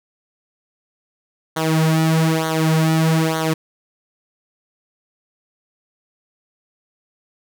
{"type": "tone with flanger", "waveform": "sawtooth", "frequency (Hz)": 160, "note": "D#3", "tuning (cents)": 49, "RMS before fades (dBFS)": -17, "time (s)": [1.56, 3.54], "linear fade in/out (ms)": 10, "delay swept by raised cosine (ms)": [0.39, 4.39], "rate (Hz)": 1.1, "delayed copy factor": -0.8, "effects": []}